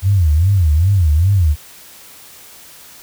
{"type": "tone with vibrato", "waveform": "sine", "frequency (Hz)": 86.5, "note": "F2", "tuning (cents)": -16, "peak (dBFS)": -9, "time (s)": [0.02, 1.56], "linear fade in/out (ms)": 50, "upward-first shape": "sine", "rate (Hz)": 2.5, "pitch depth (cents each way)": 270, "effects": ["white hiss -40 dBFS RMS until 3.02 s"]}